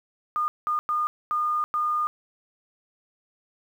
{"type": "tone bursts at uneven times", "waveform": "sine", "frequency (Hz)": 1218, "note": "D#6", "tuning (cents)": -37, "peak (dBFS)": -22, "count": 5, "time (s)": [[0.36, 0.48], [0.67, 0.79], [0.89, 1.07], [1.31, 1.64], [1.74, 2.07]], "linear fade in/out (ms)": 0, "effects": ["9-bit"]}